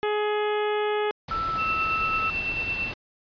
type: harmonic tone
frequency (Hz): 420.2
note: G#4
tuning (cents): +20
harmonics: 1 / 2 / 3 / 4 / 5 / 6 / 7 / 8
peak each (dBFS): -24 / -30 / -34 / -36 / -38 / -40 / -41 / -42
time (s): 0.03-1.11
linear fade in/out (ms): 0
type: noise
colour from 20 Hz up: pink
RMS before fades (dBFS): -36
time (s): 1.28-2.94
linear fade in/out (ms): 5
type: tone with pitch glide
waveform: sine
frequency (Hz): 1329 to 1305.4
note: E6 to E6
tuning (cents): +14 to -17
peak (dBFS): -25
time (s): 1.31-2.3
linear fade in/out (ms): 2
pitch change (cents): -31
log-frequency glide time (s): 1.47-1.61
type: tone with tremolo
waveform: sine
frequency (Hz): 2685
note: E7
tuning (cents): +31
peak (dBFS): -24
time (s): 1.57-2.93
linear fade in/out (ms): 50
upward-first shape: sine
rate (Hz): 9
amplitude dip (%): 45
effects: resampled to 11025 Hz